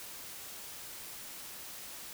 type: silence
effects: white hiss -46 dBFS RMS until 2.13 s